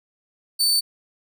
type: tone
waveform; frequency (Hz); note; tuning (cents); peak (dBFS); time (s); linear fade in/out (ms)
sawtooth; 4533; C#8; +38; -14; 0.59-0.81; 20
effects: none